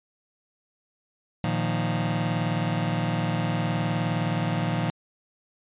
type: chord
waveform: sawtooth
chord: Bb suspended fourth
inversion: none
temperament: just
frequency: 116.54 / 155.39 / 174.81 Hz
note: Bb2 / Eb3 / F3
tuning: 0 / -2 / +2 cents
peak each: -24 dBFS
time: 1.44-4.9 s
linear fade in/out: 0 ms
effects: resampled to 8000 Hz